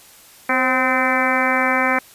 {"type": "harmonic tone with a mistuned harmonic", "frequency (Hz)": 257, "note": "C4", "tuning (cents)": -31, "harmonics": [1, 2, 3, 4, 5, 6, 7, 8, 9], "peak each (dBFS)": [-24, -24, -24, -24, -24, -24, -24, -24, -24], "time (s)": [0.49, 1.99], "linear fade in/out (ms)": 5, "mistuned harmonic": 2, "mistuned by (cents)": 47, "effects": ["white hiss -46 dBFS RMS until 2.14 s", "resampled to 32000 Hz"]}